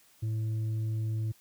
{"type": "tone with tanh clipping", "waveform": "triangle", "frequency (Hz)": 110, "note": "A2", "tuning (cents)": 0, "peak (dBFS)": -29, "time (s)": [0.22, 1.32], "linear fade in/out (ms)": 10, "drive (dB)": 8, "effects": ["white hiss -62 dBFS RMS until 1.4 s", "high-pass 60 Hz 12 dB/octave"]}